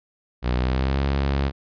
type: tone with pitch glide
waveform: sawtooth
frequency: 61.74 to 68.9 Hz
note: B1 to C#2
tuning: 0 to -10 cents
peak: -16 dBFS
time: 0.42-1.52 s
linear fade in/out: 50 ms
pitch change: +190 cents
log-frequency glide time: 0.56-1 s
effects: resampled to 11025 Hz